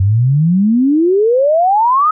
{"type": "exponential sweep", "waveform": "sine", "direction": "up", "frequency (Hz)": [92.5, 1291], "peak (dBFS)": -8, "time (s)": [0, 2.11], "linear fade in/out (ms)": 5, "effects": []}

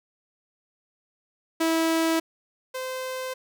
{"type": "tone pair in turn", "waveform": "sawtooth", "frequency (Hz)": [325.9, 516.4], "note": ["E4", "C5"], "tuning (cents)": [-20, -23], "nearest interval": "minor sixth", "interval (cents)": 797, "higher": "second", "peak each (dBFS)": [-17, -26], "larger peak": "first", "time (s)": [[1.6, 2.2], [2.74, 3.34]], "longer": "neither", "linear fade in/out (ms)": 10, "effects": []}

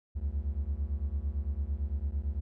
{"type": "beating tone pair", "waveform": "triangle", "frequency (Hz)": [66.5, 75.4], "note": ["C2", "D2"], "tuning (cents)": [29, 46], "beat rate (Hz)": 8.9, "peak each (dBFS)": -31, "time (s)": [0.15, 2.41], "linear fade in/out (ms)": 20, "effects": []}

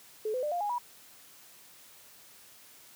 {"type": "tone with pitch steps", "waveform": "sine", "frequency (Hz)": [431.7, 507.5, 596.6, 701.3, 824.4, 969.1], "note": ["A4", "B4", "D5", "F5", "G#5", "B5"], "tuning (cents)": [-33, 47, 27, 7, -13, -33], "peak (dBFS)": -29, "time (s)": [0.25, 0.784], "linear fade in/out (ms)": 5, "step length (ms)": 89, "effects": ["white hiss -55 dBFS RMS until 2.95 s", "high-pass 80 Hz 12 dB/octave"]}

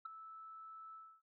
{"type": "tone with ADSR envelope", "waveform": "sine", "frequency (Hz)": 1312, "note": "E6", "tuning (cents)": -9, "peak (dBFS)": -38, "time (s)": [0.05, 1.22], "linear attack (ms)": 8, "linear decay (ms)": 8, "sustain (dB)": -12, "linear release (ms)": 280, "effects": ["tanh soft clip ceiling -37 dBFS"]}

